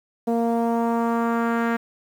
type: tone with low-pass filter sweep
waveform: sawtooth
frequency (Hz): 232.1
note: A#3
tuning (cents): -7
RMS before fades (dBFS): -22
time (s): 0.27-1.77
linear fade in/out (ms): 10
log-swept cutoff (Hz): 630 to 1700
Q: 2.1
effects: 8-bit